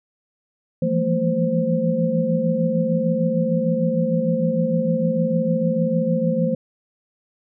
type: tone cluster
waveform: sine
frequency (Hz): 165.8 / 172.4 / 207.6 / 227.2 / 521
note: E3 / F3 / G#3 / A#3 / C5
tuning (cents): +10 / -22 / 0 / -44 / -7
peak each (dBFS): -25 / -23 / -29 / -23 / -22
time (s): 0.82-6.55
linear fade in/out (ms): 5
effects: none